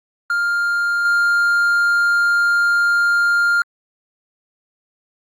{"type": "tone with level steps", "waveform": "triangle", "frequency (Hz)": 1402, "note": "F6", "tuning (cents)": 6, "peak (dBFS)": [-14, -11], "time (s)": [0.3, 3.62], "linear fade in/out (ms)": 2, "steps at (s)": 1.05, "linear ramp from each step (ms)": 2, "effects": ["Opus 48 kbps"]}